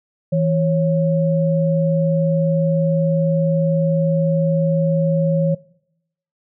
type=tone pair together; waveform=sine; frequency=163.3 / 549.3 Hz; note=E3 / C#5; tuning=-16 / -16 cents; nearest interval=octave + major sixth; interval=2100 cents; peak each=-16 / -19 dBFS; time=0.32-5.55 s; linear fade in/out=10 ms; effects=noise-tail reverb RT60 0.8 s tail -22 dB re dry